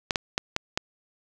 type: clicks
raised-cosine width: 0.2 ms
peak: -7 dBFS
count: 5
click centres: 0.108 / 0.158 / 0.379 / 0.564 / 0.775 s
effects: none